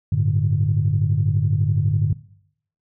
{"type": "chord", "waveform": "sine", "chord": "G suspended second", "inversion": "none", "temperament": "equal", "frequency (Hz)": [98, 110, 146.83], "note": ["G2", "A2", "D3"], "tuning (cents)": [0, 0, 0], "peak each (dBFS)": -20, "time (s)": [0.12, 2.13], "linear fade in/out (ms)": 5, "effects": ["noise-tail reverb RT60 0.7 s tail -19 dB re dry", "tanh soft clip ceiling -8 dBFS"]}